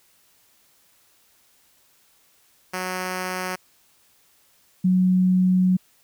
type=tone pair in turn; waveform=5% pulse / sine; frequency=184.1 / 184.1 Hz; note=F#3 / F#3; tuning=-8 / -8 cents; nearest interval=unison; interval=0 cents; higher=neither; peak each=-15 dBFS; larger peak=neither; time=2.73-3.56 / 4.84-5.77 s; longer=second; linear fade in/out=10 ms; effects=white hiss -60 dBFS RMS until 6.03 s